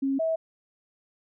sine tone pair in turn, 271.8 / 647.8 Hz, C#4 / E5, -34 / -30 cents, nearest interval octave + minor third, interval 1504 cents, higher second, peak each -23 dBFS, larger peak neither, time 0.02-0.19 / 0.19-0.36 s, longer neither, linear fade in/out 10 ms, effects none

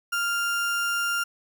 35% pulse tone, 1396.9 Hz, F6, in tune, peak -22 dBFS, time 0.12-1.24 s, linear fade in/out 10 ms, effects none

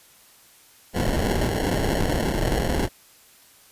pink noise with sample-and-hold, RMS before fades -23 dBFS, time 0.93-2.89 s, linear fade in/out 50 ms, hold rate 1225 Hz, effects white hiss -53 dBFS RMS until 3.71 s + resampled to 32000 Hz

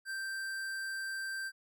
sine tone with hard clipping, 1568 Hz, G6, in tune, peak -38 dBFS, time 0.05-1.52 s, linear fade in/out 50 ms, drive 15 dB, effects none

